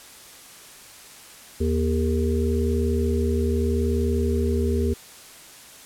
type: harmonic tone with a mistuned harmonic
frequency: 79.1 Hz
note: D#2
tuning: 29 cents sharp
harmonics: 1 / 3 / 5 / 6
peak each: -22 / -26 / -26 / -30 dBFS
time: 1.6-4.94 s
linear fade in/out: 10 ms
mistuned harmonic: 6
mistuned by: -68 cents
effects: white hiss -45 dBFS RMS until 5.85 s + low-pass 12000 Hz 12 dB/octave